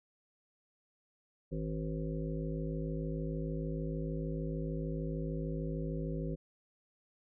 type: harmonic tone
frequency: 53.3 Hz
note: G#1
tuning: 46 cents sharp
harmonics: 1 / 3 / 5 / 7 / 9 / 10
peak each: -40 / -37 / -43 / -44 / -46 / -47 dBFS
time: 1.51-6.36 s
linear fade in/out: 20 ms
effects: none